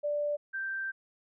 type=tone pair in turn; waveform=sine; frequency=587.3 / 1567.9 Hz; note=D5 / G6; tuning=0 / 0 cents; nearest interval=octave + perfect fourth; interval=1700 cents; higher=second; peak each=-28 / -32 dBFS; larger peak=first; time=0.03-0.37 / 0.53-0.92 s; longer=second; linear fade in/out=20 ms; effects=none